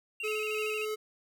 triangle tone with vibrato, 2654 Hz, E7, 11 cents sharp, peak -33 dBFS, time 0.2-0.85 s, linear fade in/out 2 ms, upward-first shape square, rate 13 Hz, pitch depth 68 cents each way
square tone with tremolo, 429.5 Hz, A4, 42 cents flat, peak -32 dBFS, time 0.23-0.96 s, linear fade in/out 20 ms, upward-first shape triangle, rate 3.2 Hz, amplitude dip 25%
effects none

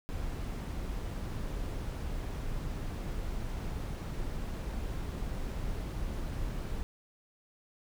brown noise, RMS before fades -36 dBFS, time 0.09-6.83 s, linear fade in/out 0 ms, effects none

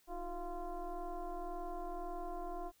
sine tone with frequency modulation, 359.9 Hz, F#4, 48 cents flat, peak -39 dBFS, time 0.07-2.72 s, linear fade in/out 50 ms, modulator 339 Hz, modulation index 1.7, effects white hiss -71 dBFS RMS until 2.8 s

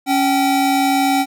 square tone pair together, 276.8 / 770 Hz, C#4 / G5, -2 / -31 cents, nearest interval octave + tritone, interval 1771 cents, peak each -17 dBFS, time 0.06-1.26 s, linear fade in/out 50 ms, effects none

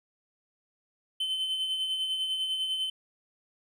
triangle tone with tremolo, 3064 Hz, G7, 40 cents flat, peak -25 dBFS, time 1.2-2.9 s, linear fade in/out 5 ms, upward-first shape sine, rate 10 Hz, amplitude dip 40%, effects none

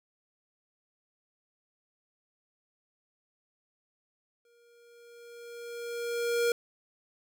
square tone with exponential growth, 472.1 Hz, A#4, 22 cents sharp, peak -24 dBFS, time 4.45-6.52 s, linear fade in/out 2 ms, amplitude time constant 450 ms, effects none

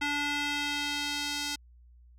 square tone with band-pass filter sweep, 290 Hz, D4, 22 cents flat, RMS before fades -32 dBFS, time 0.01-1.56 s, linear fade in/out 10 ms, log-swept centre 2200 to 5000 Hz, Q 1.2, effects added 60 Hz sine -53 dBFS peak until 2.18 s

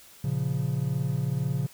triangle chord, Bb minor, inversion none, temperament equal, 116.54 / 138.59 / 174.61 Hz, Bb2 / Db3 / F3, 0 / 0 / 0 cents, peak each -29 / -25 / -31 dBFS, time 0.24-1.67 s, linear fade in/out 5 ms, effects white hiss -52 dBFS RMS until 1.73 s

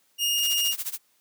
sawtooth tone, 2843 Hz, F7, 30 cents sharp, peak -19 dBFS, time 0.18-0.75 s, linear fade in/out 50 ms
blue noise with tremolo, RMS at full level -29 dBFS, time 0.36-0.99 s, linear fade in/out 50 ms, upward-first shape sine, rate 14 Hz, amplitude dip 90%
effects white hiss -66 dBFS RMS until 1.2 s + high-pass 150 Hz 12 dB/octave

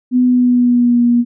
sine tone with pitch glide, 250 to 239.5 Hz, B3 to A#3, +21 to +47 cents, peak -8 dBFS, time 0.11-1.25 s, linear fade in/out 50 ms, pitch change -74 cents, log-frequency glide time 0.24-1.02 s, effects none

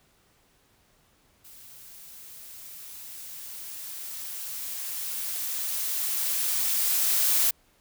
blue noise with level ramp, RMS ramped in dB -49 to -22 dBFS, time 1.44-7.51 s, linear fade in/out 10 ms, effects pink hiss -64 dBFS RMS until 7.8 s

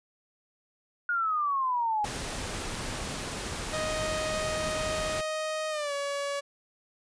sine exponential sweep, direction down, 1445 to 823 Hz, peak -25 dBFS, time 1.09-2.05 s, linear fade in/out 2 ms
pink noise, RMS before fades -35 dBFS, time 2.04-5.21 s, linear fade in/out 5 ms
sawtooth tone with pitch glide, 624 to 565.6 Hz, D#5 to C#5, +5 to +35 cents, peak -26 dBFS, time 3.72-6.41 s, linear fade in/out 20 ms, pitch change -170 cents, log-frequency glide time 5.7-5.93 s
effects resampled to 22050 Hz

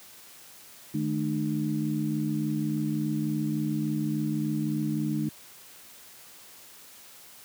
sine tone cluster, 152.9 / 216.4 / 302.8 Hz, D#3 / A3 / D#4, -30 / -29 / -47 cents, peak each -30 dBFS, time 0.94-5.29 s, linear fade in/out 5 ms, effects white hiss -50 dBFS RMS until 7.44 s + high-pass 80 Hz 12 dB/octave

